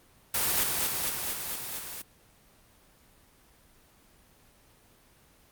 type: noise with echo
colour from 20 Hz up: white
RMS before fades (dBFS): -27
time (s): 0.34-0.64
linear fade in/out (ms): 5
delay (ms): 230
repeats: 6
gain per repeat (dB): -2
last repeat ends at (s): 2.02
effects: pink hiss -60 dBFS RMS until 5.51 s + Opus 24 kbps